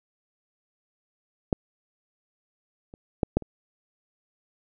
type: clicks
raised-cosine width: 2 ms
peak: -8 / -30 / -8 / -7 / -26 dBFS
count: 5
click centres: 1.528 / 2.939 / 3.232 / 3.37 / 3.423 s
effects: none